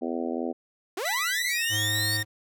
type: harmonic tone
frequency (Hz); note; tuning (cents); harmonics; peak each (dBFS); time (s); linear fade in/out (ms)
83.4; E2; +21; 3 / 4 / 5 / 6 / 7 / 8 / 9; -31 / -33 / -35 / -37 / -38 / -39 / -40; 0.01-0.53; 20
type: linear sweep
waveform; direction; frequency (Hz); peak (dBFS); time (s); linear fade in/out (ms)
sawtooth; up; 329.6 to 4600; -25; 0.97-2.17; 5
type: tone with pitch glide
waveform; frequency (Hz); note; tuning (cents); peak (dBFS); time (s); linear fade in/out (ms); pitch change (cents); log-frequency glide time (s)
sawtooth; 1975.5 to 1843.2; B6 to A#6; 0 to -20; -24; 1.05-2.23; 5; -120; 1.47-1.63
type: tone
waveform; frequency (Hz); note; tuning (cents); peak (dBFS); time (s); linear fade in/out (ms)
square; 106.4; G#2; +42; -31; 1.69-2.25; 50
effects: none